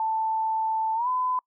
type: tone with pitch glide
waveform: sine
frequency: 884 to 1009.6 Hz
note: A5 to B5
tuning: +8 to +38 cents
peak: -23 dBFS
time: 0-1.39 s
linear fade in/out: 2 ms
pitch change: +230 cents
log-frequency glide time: 0.95-1.08 s
effects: noise-tail reverb RT60 0.1 s tail -26 dB re dry